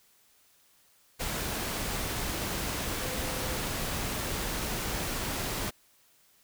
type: tone in noise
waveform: sine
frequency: 512 Hz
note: C5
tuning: 38 cents flat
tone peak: -41 dBFS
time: 2.99-3.59 s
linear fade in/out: 20 ms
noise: pink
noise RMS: -33 dBFS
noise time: 1.19-5.71 s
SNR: -11 dB
effects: white hiss -64 dBFS RMS until 6.43 s